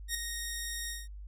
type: tone with ADSR envelope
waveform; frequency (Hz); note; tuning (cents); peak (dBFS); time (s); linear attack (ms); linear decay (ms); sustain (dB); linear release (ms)
10% pulse; 1864.7; A#6; 0; -20; 0.08-1.08; 68; 3; -7; 190
effects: added 50 Hz sine -42 dBFS peak until 1.27 s